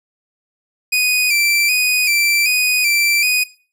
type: tone with vibrato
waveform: sawtooth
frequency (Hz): 2414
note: D7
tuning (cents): +47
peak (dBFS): -10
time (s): 0.92-3.44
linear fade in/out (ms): 10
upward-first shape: square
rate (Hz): 1.3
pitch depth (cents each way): 51
effects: noise-tail reverb RT60 0.4 s tail -20 dB re dry